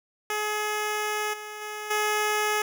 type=tone with level steps; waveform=10% pulse; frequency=423 Hz; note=G#4; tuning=32 cents sharp; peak=-18 / -28 / -25 / -15 dBFS; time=0.3-2.62 s; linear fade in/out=2 ms; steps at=1.33 / 1.61 / 1.9 s; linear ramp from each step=10 ms; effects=none